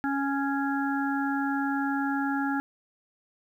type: harmonic tone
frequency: 277.2 Hz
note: C#4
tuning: in tune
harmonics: 1 / 3 / 5 / 6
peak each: -27 / -32 / -34 / -35 dBFS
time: 0.04-2.6 s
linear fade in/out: 0 ms
effects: 10-bit